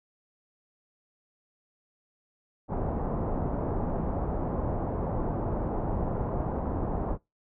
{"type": "low-pass noise", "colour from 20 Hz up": "pink", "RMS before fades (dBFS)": -30, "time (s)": [2.68, 7.18], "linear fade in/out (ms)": 50, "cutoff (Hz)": 920, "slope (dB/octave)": 24, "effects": ["noise-tail reverb RT60 0.2 s tail -22 dB re dry"]}